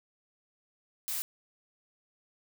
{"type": "noise", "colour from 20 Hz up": "blue", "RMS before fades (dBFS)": -34, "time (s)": [1.08, 1.22], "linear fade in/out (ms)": 0, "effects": []}